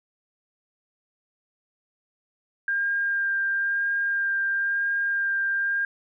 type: tone with vibrato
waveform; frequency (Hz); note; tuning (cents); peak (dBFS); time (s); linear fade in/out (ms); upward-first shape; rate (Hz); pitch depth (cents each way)
sine; 1601; G6; +36; -22; 2.68-5.85; 2; sine; 1; 12
effects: none